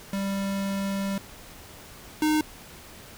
square tone pair in turn, 196.6 / 307.1 Hz, G3 / D#4, +5 / -23 cents, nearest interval minor sixth, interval 772 cents, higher second, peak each -27 / -21 dBFS, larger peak second, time 0.13-1.18 / 2.22-2.41 s, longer first, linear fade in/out 2 ms, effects pink hiss -46 dBFS RMS until 3.17 s

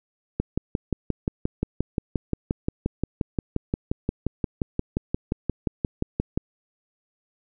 click train, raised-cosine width 3 ms, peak -10 dBFS, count 35, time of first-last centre 0.4-6.375 s, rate 5.69 Hz, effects none

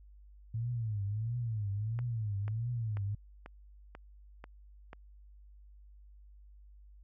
sine tone with vibrato, 110 Hz, A2, in tune, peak -32 dBFS, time 0.54-3.15 s, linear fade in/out 5 ms, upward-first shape triangle, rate 1.5 Hz, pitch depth 200 cents each way
click train, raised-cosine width 0.5 ms, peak -31 dBFS, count 7, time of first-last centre 1.99-4.931 s, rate 2.04 Hz
effects added 50 Hz sine -53 dBFS peak until 7.03 s

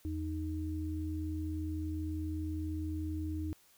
sine tone pair together, 82.41 / 310.5 Hz, E2 / D#4, 0 / -3 cents, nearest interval octave + major seventh, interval 2297 cents, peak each -36 / -38 dBFS, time 0.05-3.53 s, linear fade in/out 0 ms, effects white hiss -65 dBFS RMS until 3.77 s

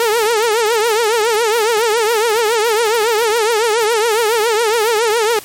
sawtooth tone with vibrato, 446.7 Hz, A4, 26 cents sharp, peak -8 dBFS, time 0-5.39 s, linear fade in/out 2 ms, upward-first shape triangle, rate 7.2 Hz, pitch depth 150 cents each way, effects white hiss -35 dBFS RMS until 5.44 s + MP3 64 kbps

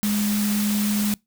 sine tone in noise, 207.7 Hz, G#3, in tune, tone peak -20 dBFS, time 0.03-1.14 s, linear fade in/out 0 ms, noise white, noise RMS -29 dBFS, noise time 0.03-1.14 s, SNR +6 dB, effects noise-tail reverb RT60 0.2 s tail -25 dB re dry

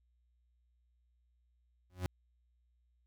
40% pulse tone with exponential growth, 91 Hz, F#2, 28 cents flat, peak -29 dBFS, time 1.9-2.06 s, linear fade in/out 0 ms, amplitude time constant 33 ms, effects added 60 Hz sine -70 dBFS peak until 3.06 s

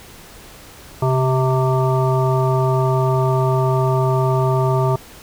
harmonic tone with a mistuned harmonic, 130 Hz, C3, 11 cents flat, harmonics 1 / 3 / 5 / 7 / 9, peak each -16 / -21 / -23 / -24 / -26 dBFS, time 1.02-4.96 s, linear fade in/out 5 ms, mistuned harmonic 1, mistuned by +28 cents, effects pink hiss -41 dBFS RMS until 5.22 s

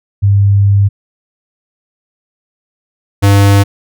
sine / square tone pair in turn, 100 / 100 Hz, G2 / G2, +35 / +35 cents, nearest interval unison, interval 0 cents, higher neither, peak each -5 dBFS, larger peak neither, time 0.22-0.89 / 3.22-3.64 s, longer first, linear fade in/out 20 ms, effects none

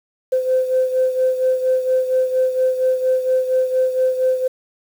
sine beating tone pair, 514 / 518.3 Hz, C5 / C5, -31 / -16 cents, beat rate 4.3 Hz, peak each -15 / -21 dBFS, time 0.32-4.48 s, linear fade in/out 10 ms, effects tanh soft clip ceiling -8 dBFS + 7-bit

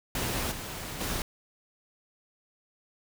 pink noise with level steps, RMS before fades -31 / -38 / -32 dBFS, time 0.15-1.22 s, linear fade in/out 2 ms, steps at 0.51 / 1 s, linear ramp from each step 10 ms, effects none

